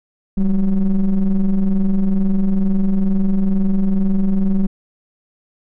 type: ring-modulated tone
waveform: triangle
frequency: 91.9 Hz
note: F#2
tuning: 11 cents flat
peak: -7 dBFS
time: 0.37-4.67 s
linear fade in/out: 10 ms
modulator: 103 Hz
effects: none